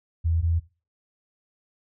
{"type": "tone pair in turn", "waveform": "sine", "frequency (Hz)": [82.8, 83.47], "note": ["E2", "E2"], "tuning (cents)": [8, 22], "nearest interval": "unison", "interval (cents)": 14, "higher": "second", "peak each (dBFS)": [-20, -20], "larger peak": "neither", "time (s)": [[0.24, 0.42], [0.42, 0.6]], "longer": "neither", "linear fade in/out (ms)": 20, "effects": ["noise-tail reverb RT60 0.3 s tail -17 dB re dry"]}